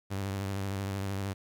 sawtooth tone with vibrato, 98 Hz, G2, in tune, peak -28 dBFS, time 0.1-1.34 s, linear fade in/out 20 ms, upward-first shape triangle, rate 13 Hz, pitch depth 55 cents each way, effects 11-bit

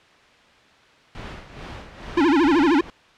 pink noise with tremolo, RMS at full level -34 dBFS, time 1.15-2.9 s, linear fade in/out 0 ms, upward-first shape sine, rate 2.3 Hz, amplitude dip 65%
square tone with vibrato, 310 Hz, D#4, 6 cents flat, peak -15 dBFS, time 2.17-2.81 s, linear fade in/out 5 ms, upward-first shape sine, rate 13 Hz, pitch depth 230 cents each way
effects white hiss -52 dBFS RMS until 3.17 s + low-pass 3000 Hz 12 dB/octave

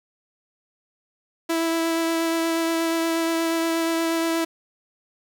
sawtooth tone with vibrato, 329.6 Hz, E4, in tune, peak -17 dBFS, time 1.49-4.45 s, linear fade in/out 10 ms, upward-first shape sine, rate 8.4 Hz, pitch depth 11 cents each way, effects 8-bit

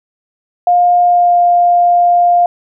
sine tone with pitch glide, 708 to 701.9 Hz, F5 to F5, +23 to +9 cents, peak -6 dBFS, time 0.67-2.46 s, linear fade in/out 2 ms, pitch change -14 cents, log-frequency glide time 1.01-1.38 s, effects none

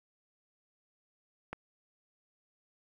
click, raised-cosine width 0.5 ms, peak -23 dBFS, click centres 1.53 s, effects 9-bit

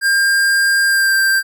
square tone with pitch glide, 1602 to 1578.1 Hz, G6 to G6, +37 to +11 cents, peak -12 dBFS, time 0.01-1.43 s, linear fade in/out 50 ms, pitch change -26 cents, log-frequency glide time 0.85-1.15 s, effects none

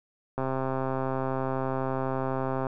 click train, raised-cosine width 1 ms, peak -16 dBFS, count 303, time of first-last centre 0.38-2.668 s, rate 132 Hz, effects none

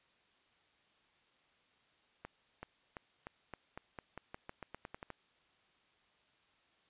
accelerating click train, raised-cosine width 0.5 ms, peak -29 dBFS, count 16, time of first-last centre 2.25-5.103 s, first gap 380 ms, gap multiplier 0.89, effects white hiss -71 dBFS RMS until 6.89 s + resampled to 8000 Hz

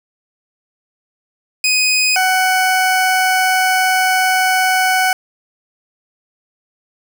20% pulse tone pair in turn, 2500 / 747.1 Hz, D#7 / F#5, +8 / +17 cents, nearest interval octave + major sixth, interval 2091 cents, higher first, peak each -7 dBFS, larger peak neither, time 1.64-2.16 / 2.16-5.13 s, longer second, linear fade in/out 2 ms, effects none

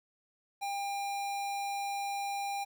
square tone, 800 Hz, G5, 35 cents sharp, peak -34 dBFS, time 0.61-2.65 s, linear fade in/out 20 ms, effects 11-bit

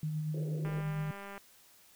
sine tone with tremolo, 154 Hz, D#3, 17 cents flat, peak -31 dBFS, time 0.03-1.11 s, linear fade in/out 2 ms, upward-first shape sine, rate 8.5 Hz, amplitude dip 30%
white band-pass noise, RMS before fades -46 dBFS, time 0.34-0.81 s, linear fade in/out 2 ms, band 300 to 520 Hz, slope 48 dB/octave
click train, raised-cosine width 0.5 ms, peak -31 dBFS, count 146, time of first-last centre 0.65-1.379 s, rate 199 Hz
effects white hiss -61 dBFS RMS until 1.95 s

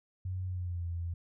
sine tone with pitch glide, 92.5 to 85.31 Hz, F#2 to F2, 0 to -40 cents, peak -33 dBFS, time 0.25-1.14 s, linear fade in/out 5 ms, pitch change -140 cents, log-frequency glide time 0.46-0.87 s, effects none

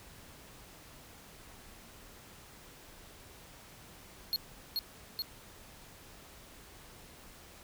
square tone with echo, 4308 Hz, C8, 50 cents sharp, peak -29 dBFS, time 4.33-4.36 s, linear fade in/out 0 ms, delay 430 ms, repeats 2, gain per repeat -2 dB, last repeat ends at 5.22 s, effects pink hiss -54 dBFS RMS until 7.63 s

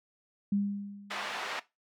sine tone with exponential decay, 201.6 Hz, G3, 49 cents sharp, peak -24 dBFS, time 0.52-1.4 s, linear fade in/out 5 ms, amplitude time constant 190 ms
pink band-pass noise, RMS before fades -37 dBFS, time 1.1-1.6 s, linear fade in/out 10 ms, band 840 to 3100 Hz, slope 12 dB/octave
effects noise-tail reverb RT60 0.2 s tail -17 dB re dry

